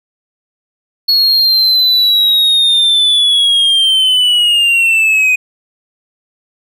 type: linear sweep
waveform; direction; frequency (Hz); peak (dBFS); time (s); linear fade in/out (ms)
triangle; down; 4353 to 2489; -6; 1.08-5.36; 10
effects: none